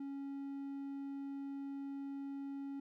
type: tone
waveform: triangle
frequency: 277.2 Hz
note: C#4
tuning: in tune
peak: -39 dBFS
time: 0-2.8 s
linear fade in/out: 5 ms
effects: none